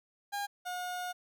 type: tone pair in turn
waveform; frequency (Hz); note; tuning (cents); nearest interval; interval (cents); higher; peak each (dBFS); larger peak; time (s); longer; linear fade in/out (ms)
30% pulse; 810 / 721; G#5 / F#5; -43 / -45; major second; 202; first; -31 / -33; first; 0.32-0.47 / 0.65-1.13; second; 20
effects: none